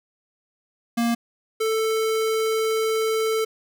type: tone pair in turn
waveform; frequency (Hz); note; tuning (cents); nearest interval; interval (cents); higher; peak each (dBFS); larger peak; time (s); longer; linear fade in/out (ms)
square; 234.1 / 441.9; A#3 / A4; +8 / +7; major seventh; 1099; second; -20 / -21; first; 0.97-1.15 / 1.6-3.45; second; 10
effects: none